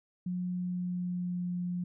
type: tone with pitch glide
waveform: sine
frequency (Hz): 180 to 177.62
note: F#3 to F3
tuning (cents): -47 to +30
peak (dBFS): -31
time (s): 0.26-1.84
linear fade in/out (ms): 5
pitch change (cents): -23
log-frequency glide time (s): 0.5-1.54
effects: none